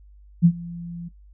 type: tone with ADSR envelope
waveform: sine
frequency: 171.2 Hz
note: F3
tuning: 34 cents flat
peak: -8 dBFS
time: 0.42-1.09 s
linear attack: 32 ms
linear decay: 65 ms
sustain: -23 dB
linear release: 15 ms
effects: noise-tail reverb RT60 0.1 s tail -18 dB re dry + added 50 Hz sine -46 dBFS peak until 1.33 s